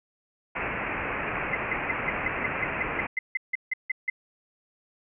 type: low-pass noise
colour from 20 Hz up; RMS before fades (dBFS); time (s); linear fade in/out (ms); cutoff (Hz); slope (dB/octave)
white; -31; 0.55-3.07; 10; 2600; 96
type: tone bursts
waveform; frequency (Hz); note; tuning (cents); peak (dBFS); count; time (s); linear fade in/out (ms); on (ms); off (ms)
sine; 2051; C7; -35; -23; 15; 1.53-4.1; 5; 22; 160
effects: none